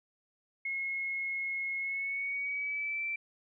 sine tone with pitch glide, 2168 to 2337 Hz, C#7 to D7, -39 to -9 cents, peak -32 dBFS, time 0.65-3.16 s, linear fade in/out 5 ms, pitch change +130 cents, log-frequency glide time 1.78-3.05 s, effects none

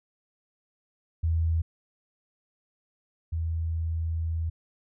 sine tone pair in turn, 81.8 / 81.8 Hz, E2 / E2, -13 / -13 cents, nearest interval unison, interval 0 cents, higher neither, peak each -22 / -26 dBFS, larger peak first, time 1.23-1.62 / 3.32-4.5 s, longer second, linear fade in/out 10 ms, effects none

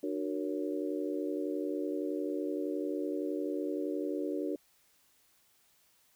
harmonic tone with a mistuned harmonic, 92.5 Hz, F#2, in tune, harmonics 3 / 4 / 5 / 6, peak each -35 / -37 / -39 / -41 dBFS, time 0.03-4.56 s, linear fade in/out 5 ms, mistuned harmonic 3, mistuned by +130 cents, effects white hiss -68 dBFS RMS until 6.15 s

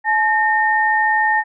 sine tone pair together, 858 / 1828.6 Hz, A5 / A#6, -44 / -34 cents, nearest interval octave + minor second, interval 1310 cents, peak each -16 / -16 dBFS, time 0.04-1.44 s, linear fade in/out 50 ms, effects none

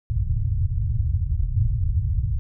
white low-pass noise, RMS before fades -22 dBFS, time 0.1-2.39 s, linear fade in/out 0 ms, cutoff 120 Hz, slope 48 dB/octave, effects none

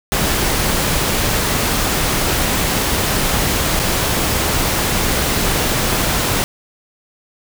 pink noise with dropouts, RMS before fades -17 dBFS, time 0.12-6.44 s, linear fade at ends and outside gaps 0 ms, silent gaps 3.793-3.798 s, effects none

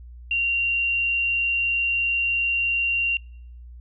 sine tone, 2763 Hz, F7, 19 cents flat, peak -20 dBFS, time 0.31-3.17 s, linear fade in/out 2 ms, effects noise-tail reverb RT60 0.6 s tail -26 dB re dry + added 60 Hz sine -39 dBFS peak until 3.8 s

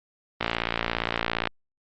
click train, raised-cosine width 0.3 ms, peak -7 dBFS, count 62, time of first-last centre 0.41-1.473 s, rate 57.4 Hz, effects low-pass 4000 Hz 12 dB/octave + Opus 24 kbps

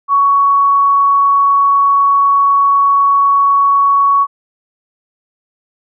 sine tone, 1118 Hz, C#6, 14 cents sharp, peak -7 dBFS, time 0.08-4.27 s, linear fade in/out 50 ms, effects none

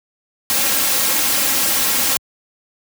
white noise with comb filter, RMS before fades -17 dBFS, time 0.5-2.17 s, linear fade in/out 0 ms, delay 3.7 ms, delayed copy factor +0.6, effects high-pass 80 Hz 12 dB/octave

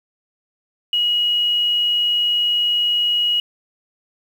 sine tone with quantisation, 2900 Hz, F#7, 35 cents flat, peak -15 dBFS, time 0.93-3.4 s, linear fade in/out 2 ms, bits 7, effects none

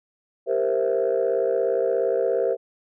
sine chord, C dominant seventh, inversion second, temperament equal, 392 / 466.2 / 523.3 / 659.3 Hz, G4 / Bb4 / C5 / E5, 0 / 0 / 0 / 0 cents, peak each -25 / -23 / -23 / -27 dBFS, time 0.46-2.57 s, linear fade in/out 50 ms, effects tanh soft clip ceiling -13 dBFS

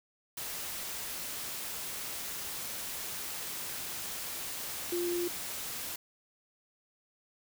sine tone in noise, 349.2 Hz, F4, in tune, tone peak -30 dBFS, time 4.92-5.28 s, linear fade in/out 5 ms, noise white, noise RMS -39 dBFS, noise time 0.37-5.96 s, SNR +6 dB, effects none

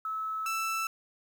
sine / 30% pulse tone pair in turn, 1300 / 1324.3 Hz, E6 / E6, -24 / +8 cents, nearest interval unison, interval 32 cents, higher second, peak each -31 / -27 dBFS, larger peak second, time 0.05-0.46 / 0.46-0.87 s, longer neither, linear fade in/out 2 ms, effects 10-bit

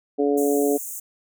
harmonic tone, 142.9 Hz, D3, 47 cents flat, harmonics 2 / 3 / 4 / 5, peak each -22 / -20 / -28 / -30 dBFS, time 0.18-0.78 s, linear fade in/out 20 ms
pink high-pass noise, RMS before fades -33 dBFS, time 0.37-1 s, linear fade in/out 10 ms, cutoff 6400 Hz, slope 96 dB/octave
effects none

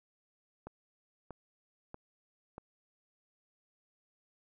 click train, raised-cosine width 1 ms, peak -30 dBFS, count 4, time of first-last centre 0.67-2.581 s, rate 1.57 Hz, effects none

